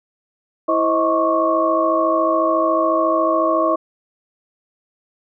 sine tone cluster, 328.6 / 524 / 632 / 1096 / 1150 Hz, E4 / C5 / D#5 / C#6 / D6, -5 / +2 / +27 / -20 / -37 cents, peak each -21 / -25 / -18 / -19 / -26 dBFS, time 0.68-3.76 s, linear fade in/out 10 ms, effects none

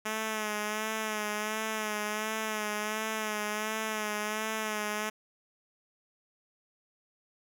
5% pulse tone with vibrato, 214.7 Hz, A3, 42 cents flat, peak -20 dBFS, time 0.05-5.1 s, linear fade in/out 10 ms, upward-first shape sine, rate 1.4 Hz, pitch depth 40 cents each way, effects none

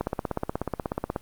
click train, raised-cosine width 1 ms, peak -12 dBFS, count 20, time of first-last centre 0.01-1.162 s, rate 16.5 Hz, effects pink hiss -56 dBFS RMS until 1.21 s + Opus 32 kbps

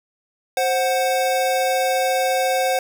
square tone pair together, 525.7 / 740 Hz, C5 / F#5, +8 / 0 cents, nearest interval tritone, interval 592 cents, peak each -21 dBFS, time 0.57-2.79 s, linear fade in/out 2 ms, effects none

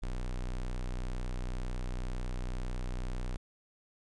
square tone, 31 Hz, B0, 7 cents sharp, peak -34 dBFS, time 0.02-3.37 s, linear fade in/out 10 ms, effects resampled to 22050 Hz + 12-bit

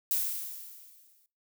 violet noise with exponential decay, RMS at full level -27 dBFS, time 0.11-1.26 s, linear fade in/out 1 ms, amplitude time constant 250 ms, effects noise-tail reverb RT60 0.3 s tail -20 dB re dry

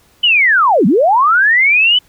sine linear two-way sweep, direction down then up, 3040 to 166.7 to 3040 Hz, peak -7 dBFS, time 0.23-1.99 s, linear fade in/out 10 ms, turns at 0.86 s, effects pink hiss -51 dBFS RMS until 2.08 s

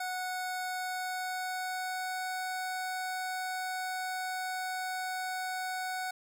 25% pulse tone with pitch glide, 737 to 742.6 Hz, F#5 to F#5, -7 to +6 cents, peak -30 dBFS, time 0-6.11 s, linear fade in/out 5 ms, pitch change +13 cents, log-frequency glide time 0.65-2.27 s, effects none

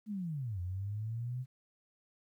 sine linear two-way sweep, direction down then up, 220 to 87.31 to 130 Hz, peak -35 dBFS, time 0.06-1.46 s, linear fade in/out 50 ms, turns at 0.6 s, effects 12-bit

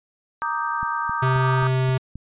sine chord, Eb major seventh, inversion second, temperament equal, 932.3 / 1174.7 / 1244.5 / 1568 Hz, Bb5 / D6 / Eb6 / G6, 0 / 0 / 0 / 0 cents, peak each -27 / -28 / -28 / -29 dBFS, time 0.42-1.67 s, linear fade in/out 0 ms
click train, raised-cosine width 5 ms, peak -23 dBFS, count 6, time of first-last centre 0.83-2.156 s, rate 3.77 Hz
square tone, 130 Hz, C3, 11 cents flat, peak -19 dBFS, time 1.22-1.98 s, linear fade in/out 10 ms
effects resampled to 8000 Hz

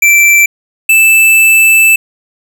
square tone pair in turn, 2339 / 2640 Hz, D7 / E7, -8 / +2 cents, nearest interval major second, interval 210 cents, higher second, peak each -4 dBFS, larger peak neither, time 0.02-0.46 / 0.89-1.96 s, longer second, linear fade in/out 5 ms, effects none

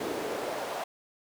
brown noise with high-pass filter sweep, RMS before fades -34 dBFS, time 0-0.84 s, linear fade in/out 5 ms, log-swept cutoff 360 to 700 Hz, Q 2.1, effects none

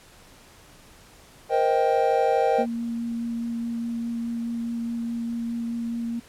triangle chord, C minor seventh, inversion third, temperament just, 470.9 / 523.3 / 627.9 / 784.9 Hz, Bb4 / C5 / Eb5 / G5, +18 / 0 / +16 / +2 cents, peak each -22 / -23 / -24 / -21 dBFS, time 1.49-2.66 s, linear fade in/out 50 ms
sine tone with vibrato, 233.2 Hz, A#3, 1 cent sharp, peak -26 dBFS, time 2.58-6.2 s, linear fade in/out 10 ms, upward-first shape sine, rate 4.8 Hz, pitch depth 9 cents each way
effects pink hiss -51 dBFS RMS until 6.28 s + low-pass 12000 Hz 12 dB/octave

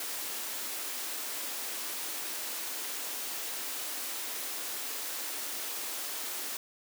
white high-pass noise, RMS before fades -37 dBFS, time 0-6.57 s, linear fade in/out 2 ms, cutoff 240 Hz, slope 48 dB/octave, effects none

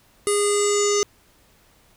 square tone with low-pass filter sweep, 409.8 Hz, G#4, 23 cents flat, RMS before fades -20 dBFS, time 0.27-1.03 s, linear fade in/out 0 ms, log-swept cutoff 9700 to 6200 Hz, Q 9.6, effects pink hiss -57 dBFS RMS until 1.96 s

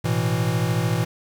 square chord, A suspended second, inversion none, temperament equal, 110 / 123.47 / 164.81 Hz, A2 / B2 / E3, 0 / 0 / 0 cents, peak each -25 / -25 / -25 dBFS, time 0.04-1.05 s, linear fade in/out 10 ms, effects 8-bit

